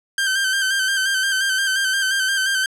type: tone with vibrato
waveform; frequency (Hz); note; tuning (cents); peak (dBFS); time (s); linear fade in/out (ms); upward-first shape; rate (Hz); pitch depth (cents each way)
sawtooth; 1562; G6; -7; -14; 0.18-2.66; 2; square; 5.7; 34
effects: low-pass 11000 Hz 12 dB/octave